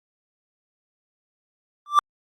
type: tone with exponential growth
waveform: triangle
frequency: 1174.7 Hz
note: D6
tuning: in tune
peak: -6 dBFS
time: 1.86-1.99 s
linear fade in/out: 1 ms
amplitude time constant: 27 ms
effects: Opus 48 kbps